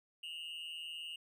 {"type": "tone with amplitude modulation", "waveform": "triangle", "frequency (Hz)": 2851, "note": "F7", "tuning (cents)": 35, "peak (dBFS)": -37, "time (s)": [0.23, 1.16], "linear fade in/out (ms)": 5, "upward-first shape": "sine", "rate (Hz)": 160, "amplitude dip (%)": 85, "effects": []}